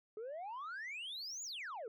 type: exponential two-way sweep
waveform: sine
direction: up then down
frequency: 415.3 to 7130 to 415.3 Hz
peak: -40 dBFS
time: 0.17-1.88 s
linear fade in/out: 2 ms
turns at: 1.43 s
effects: tanh soft clip ceiling -41 dBFS